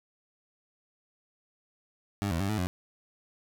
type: tone with pitch steps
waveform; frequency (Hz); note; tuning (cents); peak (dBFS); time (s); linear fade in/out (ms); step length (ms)
20% pulse; 100.8 / 82.9 / 98.3 / 107.5 / 89.8; G2 / E2 / G2 / A2 / F2; +49 / +10 / +5 / -40 / +49; -23; 2.22-2.67; 0; 90
effects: none